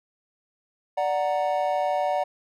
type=chord; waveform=triangle; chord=D augmented; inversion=none; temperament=equal; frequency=587.3 / 740 / 932.3 Hz; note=D5 / F#5 / A#5; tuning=0 / 0 / 0 cents; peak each=-24 / -23 / -29 dBFS; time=0.97-2.24 s; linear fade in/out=10 ms; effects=none